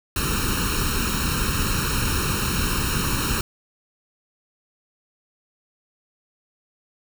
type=noise with comb filter; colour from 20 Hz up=pink; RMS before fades=-23 dBFS; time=0.16-3.41 s; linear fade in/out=2 ms; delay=0.73 ms; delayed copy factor=+1; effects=none